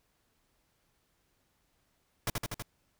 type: noise with echo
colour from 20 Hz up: pink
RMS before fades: -31 dBFS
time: 2.27-2.3 s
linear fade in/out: 2 ms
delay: 81 ms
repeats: 4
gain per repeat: -2 dB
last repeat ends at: 2.624 s
effects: pink hiss -74 dBFS RMS until 2.99 s